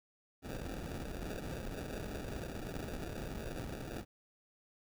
pink noise with sample-and-hold, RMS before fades -42 dBFS, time 0.42-4.05 s, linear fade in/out 50 ms, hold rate 1050 Hz, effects none

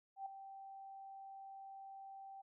sine tone with ADSR envelope, 780 Hz, G5, 9 cents flat, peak -40 dBFS, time 0.16-2.42 s, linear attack 100 ms, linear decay 5 ms, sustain -10 dB, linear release 13 ms, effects none

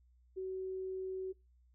sine tone, 376.6 Hz, F#4, 31 cents sharp, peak -37 dBFS, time 0.36-1.33 s, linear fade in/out 20 ms, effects noise-tail reverb RT60 0.2 s tail -21 dB re dry + added 61 Hz sine -64 dBFS peak until 1.74 s

